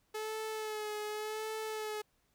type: tone with vibrato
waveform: sawtooth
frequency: 429.8 Hz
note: A4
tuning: 41 cents flat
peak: -33 dBFS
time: 0.14-2.02 s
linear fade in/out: 10 ms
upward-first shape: sine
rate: 0.88 Hz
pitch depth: 32 cents each way
effects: pink hiss -75 dBFS RMS until 2.34 s